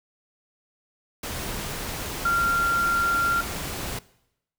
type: tone in noise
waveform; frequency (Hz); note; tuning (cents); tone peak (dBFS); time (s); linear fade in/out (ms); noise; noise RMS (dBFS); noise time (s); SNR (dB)
sine; 1383; F6; -17; -19; 2.25-3.41; 5; pink; -32; 1.23-3.99; +10
effects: noise-tail reverb RT60 0.8 s tail -20 dB re dry